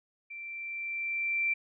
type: tone with level ramp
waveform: sine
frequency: 2349 Hz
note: D7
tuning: in tune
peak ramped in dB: -40 to -25 dBFS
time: 0.3-1.54 s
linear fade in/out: 10 ms
effects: none